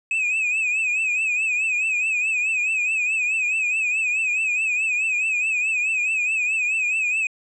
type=tone with vibrato; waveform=triangle; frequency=2540 Hz; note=D#7; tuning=35 cents sharp; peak=-18 dBFS; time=0.11-7.27 s; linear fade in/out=2 ms; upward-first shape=triangle; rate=4.7 Hz; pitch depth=100 cents each way; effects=resampled to 22050 Hz